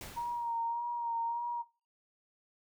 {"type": "noise with exponential decay", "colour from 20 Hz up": "pink", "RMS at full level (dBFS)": -43, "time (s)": [0.01, 0.75], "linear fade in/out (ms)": 1, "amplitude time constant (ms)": 160}
{"type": "tone with vibrato", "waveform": "sine", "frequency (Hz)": 939, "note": "A#5", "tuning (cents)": 12, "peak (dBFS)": -32, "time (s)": [0.16, 1.63], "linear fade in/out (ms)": 20, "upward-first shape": "sine", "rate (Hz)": 1.7, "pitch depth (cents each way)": 30}
{"effects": ["noise-tail reverb RT60 0.3 s tail -17 dB re dry"]}